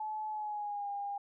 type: tone with pitch glide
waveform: sine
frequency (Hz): 860 to 807.1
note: A5 to G#5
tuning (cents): -40 to -50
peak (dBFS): -35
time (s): 0-1.18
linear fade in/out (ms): 5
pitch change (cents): -110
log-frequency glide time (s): 0.29-0.89
effects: none